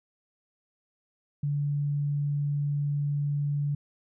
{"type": "tone", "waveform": "sine", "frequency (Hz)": 144.5, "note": "D3", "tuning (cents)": -28, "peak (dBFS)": -25, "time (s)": [1.43, 3.75], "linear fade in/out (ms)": 5, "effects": []}